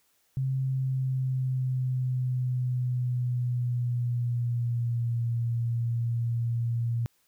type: tone with pitch glide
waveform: sine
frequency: 132.5 to 117.36 Hz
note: C3 to A#2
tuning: +22 to +12 cents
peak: -25 dBFS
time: 0.37-7.06 s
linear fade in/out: 0 ms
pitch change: -210 cents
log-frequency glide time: 0.58-5.23 s
effects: white hiss -69 dBFS RMS until 7.27 s